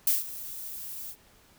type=noise with ADSR envelope; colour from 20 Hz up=violet; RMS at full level=-22 dBFS; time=0.07-1.16 s; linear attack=4 ms; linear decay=160 ms; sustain=-17 dB; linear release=63 ms; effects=pink hiss -59 dBFS RMS until 1.58 s